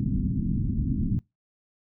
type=low-pass noise; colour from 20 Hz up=white; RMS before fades=-26 dBFS; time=0-1.19 s; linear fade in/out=0 ms; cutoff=260 Hz; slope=48 dB/octave; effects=noise-tail reverb RT60 0.2 s tail -23 dB re dry